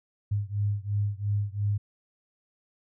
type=beating tone pair; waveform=sine; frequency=101.3 / 104.2 Hz; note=G#2 / G#2; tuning=-43 / +6 cents; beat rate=2.9 Hz; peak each=-28 / -29 dBFS; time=0.31-1.78 s; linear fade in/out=10 ms; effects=none